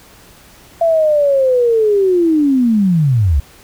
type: linear sweep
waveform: sine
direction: down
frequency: 676 to 62.6 Hz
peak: -9 dBFS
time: 0.81-3.4 s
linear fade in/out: 5 ms
effects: pink hiss -43 dBFS RMS until 3.63 s